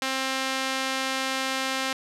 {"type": "tone with band-pass filter", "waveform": "sawtooth", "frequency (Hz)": 264.7, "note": "C4", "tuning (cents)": 20, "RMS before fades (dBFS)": -28, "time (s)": [0.02, 1.93], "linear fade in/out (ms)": 2, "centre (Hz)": 3200, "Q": 0.55, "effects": ["resampled to 32000 Hz"]}